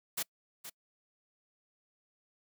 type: noise with echo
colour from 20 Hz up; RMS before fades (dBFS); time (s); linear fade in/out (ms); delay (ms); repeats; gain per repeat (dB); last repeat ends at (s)
white; -34; 0.17-0.23; 10; 470; 1; -11; 0.7
effects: noise-tail reverb RT60 0.1 s tail -26 dB re dry + high-pass 150 Hz 12 dB/octave